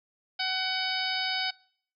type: harmonic tone with a mistuned harmonic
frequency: 751 Hz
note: F#5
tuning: 26 cents sharp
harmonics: 1 / 2 / 3 / 4 / 5 / 6 / 7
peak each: -35 / -35 / -35 / -35 / -35 / -35 / -35 dBFS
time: 0.39-1.51 s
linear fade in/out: 10 ms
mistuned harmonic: 7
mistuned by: -86 cents
effects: noise-tail reverb RT60 0.6 s tail -26 dB re dry